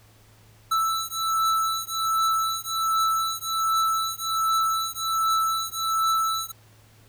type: beating tone pair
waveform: square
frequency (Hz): 1318.5 / 1319.8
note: E6 / E6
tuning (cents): 0 / +2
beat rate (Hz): 1.3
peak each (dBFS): -26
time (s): 0.71-6.52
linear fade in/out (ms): 10
effects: added 108 Hz sine -54 dBFS peak until 7.08 s + pink hiss -57 dBFS RMS until 7.08 s